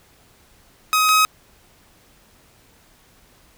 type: tone pair in turn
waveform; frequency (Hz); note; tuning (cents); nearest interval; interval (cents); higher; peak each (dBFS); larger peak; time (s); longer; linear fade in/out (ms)
sawtooth; 1263 / 1267.9; D#6 / D#6; +26 / +32; unison; 6; second; -11 / -9; second; 0.93-1.09 / 1.09-1.25; neither; 0
effects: pink hiss -54 dBFS RMS until 3.57 s